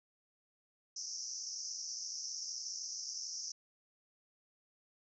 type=band-pass noise; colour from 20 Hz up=pink; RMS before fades=-43 dBFS; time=0.96-3.52 s; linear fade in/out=5 ms; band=5200 to 6200 Hz; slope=96 dB/octave; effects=none